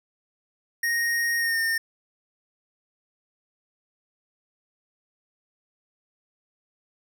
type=tone with pitch glide; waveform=square; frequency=1864.7 to 1820 Hz; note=A#6 to A#6; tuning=0 to -42 cents; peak=-23 dBFS; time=0.83-1.78 s; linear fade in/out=5 ms; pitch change=-42 cents; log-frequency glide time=1.38-1.59 s; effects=none